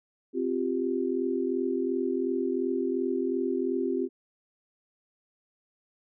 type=chord; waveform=sine; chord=C suspended fourth; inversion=none; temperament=equal; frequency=261.6 / 349.2 / 392 Hz; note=C4 / F4 / G4; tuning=0 / 0 / 0 cents; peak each=-30 dBFS; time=0.33-4.09 s; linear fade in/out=50 ms; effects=none